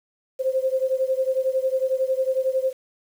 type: beating tone pair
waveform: sine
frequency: 520 / 531 Hz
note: C5 / C5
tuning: -11 / +25 cents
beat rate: 11 Hz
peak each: -22 / -24 dBFS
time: 0.39-2.73 s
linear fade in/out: 20 ms
effects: 8-bit